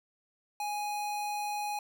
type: tone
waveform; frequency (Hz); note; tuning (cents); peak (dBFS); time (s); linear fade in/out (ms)
square; 830.6; G#5; 0; -33; 0.6-1.79; 2
effects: none

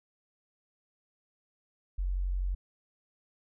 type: tone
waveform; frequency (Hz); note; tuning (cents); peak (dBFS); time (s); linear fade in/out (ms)
sine; 45.84; F#1; -15; -28; 1.98-2.55; 10
effects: none

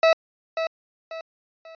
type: tone with echo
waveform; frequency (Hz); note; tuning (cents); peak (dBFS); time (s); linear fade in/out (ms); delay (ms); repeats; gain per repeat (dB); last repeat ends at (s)
40% pulse; 651; E5; -22; -13; 0.03-0.13; 2; 540; 3; -9; 1.75
effects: resampled to 11025 Hz

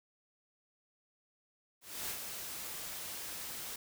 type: noise with ADSR envelope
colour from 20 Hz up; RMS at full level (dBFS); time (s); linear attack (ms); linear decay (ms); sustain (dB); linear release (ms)
white; -38; 1.81-3.76; 280; 69; -5; 4
effects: none

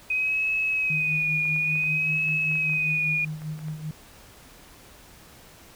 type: tone with vibrato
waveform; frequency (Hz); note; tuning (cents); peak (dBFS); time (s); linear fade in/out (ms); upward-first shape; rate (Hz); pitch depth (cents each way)
sine; 2508; D#7; +13; -22; 0.1-3.25; 5; sine; 0.56; 48
type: tone with tremolo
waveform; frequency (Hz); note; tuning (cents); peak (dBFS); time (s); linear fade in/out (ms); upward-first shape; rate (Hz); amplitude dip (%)
sine; 154.9; D#3; -7; -28; 0.9-3.91; 2; sine; 5.1; 65
type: clicks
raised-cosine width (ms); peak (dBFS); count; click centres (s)
0.5; -31; 12; 1.455 / 1.562 / 1.756 / 1.838 / 2.286 / 2.514 / 2.555 / 2.696 / 2.735 / 3.419 / 3.591 / 3.684
effects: pink hiss -50 dBFS RMS until 5.75 s

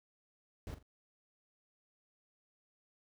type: noise with echo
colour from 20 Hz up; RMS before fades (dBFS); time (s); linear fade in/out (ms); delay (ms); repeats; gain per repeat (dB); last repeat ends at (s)
brown; -43; 0.67-0.74; 0; 43; 2; -11; 0.826
effects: none

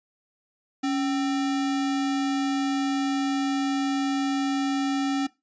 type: tone with sample-and-hold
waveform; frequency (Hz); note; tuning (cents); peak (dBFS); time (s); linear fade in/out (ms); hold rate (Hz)
sine; 277.2; C#4; 0; -22; 0.83-5.27; 10; 1050
effects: noise-tail reverb RT60 0.2 s tail -18 dB re dry + resampled to 16000 Hz

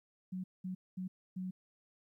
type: tone bursts at uneven times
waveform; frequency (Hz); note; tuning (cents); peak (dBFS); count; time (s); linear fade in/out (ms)
sine; 185; F#3; 0; -37; 4; 0.32-0.44 / 0.64-0.75 / 0.97-1.08 / 1.36-1.51; 10
effects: 13-bit

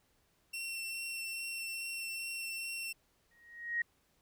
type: tone with vibrato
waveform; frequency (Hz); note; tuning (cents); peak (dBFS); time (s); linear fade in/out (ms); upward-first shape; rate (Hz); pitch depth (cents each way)
sawtooth; 2712; E7; +49; -35; 0.53-2.93; 10; triangle; 2.4; 11
type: tone with exponential growth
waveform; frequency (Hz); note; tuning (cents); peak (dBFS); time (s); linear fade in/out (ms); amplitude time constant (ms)
sine; 1882; A#6; +16; -28; 3.31-3.82; 5; 110
effects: pink hiss -73 dBFS RMS until 4.21 s

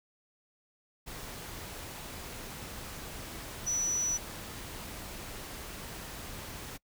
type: tone in noise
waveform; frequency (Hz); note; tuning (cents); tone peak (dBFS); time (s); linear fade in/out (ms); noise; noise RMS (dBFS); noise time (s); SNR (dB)
sine; 5920; F#8; 0; -28; 3.66-4.18; 20; pink; -43; 1.06-6.78; +12
effects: noise-tail reverb RT60 0.1 s tail -24 dB re dry

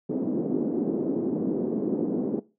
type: band-pass noise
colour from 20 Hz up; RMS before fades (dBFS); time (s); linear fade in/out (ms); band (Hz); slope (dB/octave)
white; -27; 0.09-2.4; 10; 210 to 360; 24
effects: noise-tail reverb RT60 0.3 s tail -20 dB re dry

